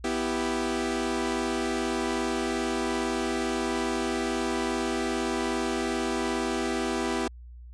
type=chord; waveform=sawtooth; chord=E minor; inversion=second; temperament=equal; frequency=246.9 / 329.6 / 392 Hz; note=B3 / E4 / G4; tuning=0 / 0 / 0 cents; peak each=-27 dBFS; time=0.04-7.28 s; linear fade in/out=5 ms; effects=added 60 Hz sine -42 dBFS peak until 7.73 s + resampled to 22050 Hz

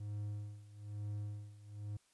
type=tone with tremolo; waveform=triangle; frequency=103.83 Hz; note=G#2; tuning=in tune; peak=-36 dBFS; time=0-1.97 s; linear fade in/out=5 ms; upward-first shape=sine; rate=1.1 Hz; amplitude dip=85%; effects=white hiss -73 dBFS RMS until 2.13 s + resampled to 24000 Hz

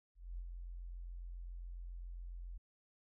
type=tone with ADSR envelope; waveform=sine; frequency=43.65 Hz; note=F1; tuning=in tune; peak=-40 dBFS; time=0.15-2.58 s; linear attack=230 ms; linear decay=55 ms; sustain=-4 dB; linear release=10 ms; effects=none

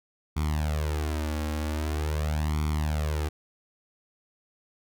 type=tone with flanger; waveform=sawtooth; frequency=76.1 Hz; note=D#2; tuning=38 cents flat; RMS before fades=-28 dBFS; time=0.36-3.29 s; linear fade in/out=10 ms; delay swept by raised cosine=0.88 to 3.68 ms; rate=0.44 Hz; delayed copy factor=+0.9; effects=none

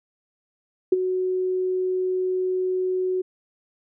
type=tone with ADSR envelope; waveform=sine; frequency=370 Hz; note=F#4; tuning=in tune; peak=-11 dBFS; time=0.92-3.22 s; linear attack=6 ms; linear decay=24 ms; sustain=-10 dB; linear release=12 ms; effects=none

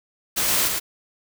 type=noise with echo; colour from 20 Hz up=white; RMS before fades=-22 dBFS; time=0.36-0.69 s; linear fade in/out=20 ms; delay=110 ms; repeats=1; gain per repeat=-3 dB; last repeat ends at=0.8 s; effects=none

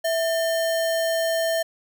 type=tone with sample-and-hold; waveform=sine; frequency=657 Hz; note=E5; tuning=6 cents flat; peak=-20 dBFS; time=0.04-1.63 s; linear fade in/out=10 ms; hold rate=2450 Hz; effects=none

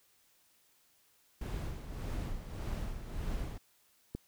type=noise with tremolo; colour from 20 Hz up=brown; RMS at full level=-36 dBFS; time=1.41-3.58 s; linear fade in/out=5 ms; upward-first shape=sine; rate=1.7 Hz; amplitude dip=60%
type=click; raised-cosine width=3 ms; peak=-25 dBFS; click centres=4.15 s
effects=white hiss -69 dBFS RMS until 4.27 s

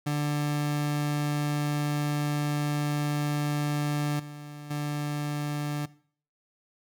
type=tone with level steps; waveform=30% pulse; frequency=147.2 Hz; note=D3; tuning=4 cents sharp; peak=-23 / -37 / -26 dBFS; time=0.06-5.86 s; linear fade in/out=10 ms; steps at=4.19 / 4.7 s; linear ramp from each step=10 ms; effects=noise-tail reverb RT60 0.5 s tail -19 dB re dry

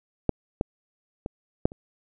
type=clicks; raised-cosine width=2 ms; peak=-7 / -10 / -18 / -6 / -28 dBFS; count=5; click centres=0.293 / 0.611 / 1.261 / 1.655 / 1.719 s; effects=none

